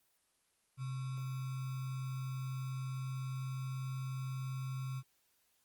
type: tone with sample-and-hold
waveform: sine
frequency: 130.81 Hz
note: C3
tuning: in tune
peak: -37 dBFS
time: 0.77-5.03 s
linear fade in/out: 50 ms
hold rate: 1225 Hz
effects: white hiss -75 dBFS RMS until 5.64 s + Opus 24 kbps